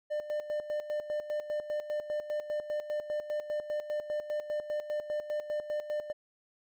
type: tone with tremolo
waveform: triangle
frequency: 599 Hz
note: D5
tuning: 34 cents sharp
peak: -28 dBFS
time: 0.1-6.13 s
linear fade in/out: 20 ms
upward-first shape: square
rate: 5 Hz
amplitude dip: 70%
effects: none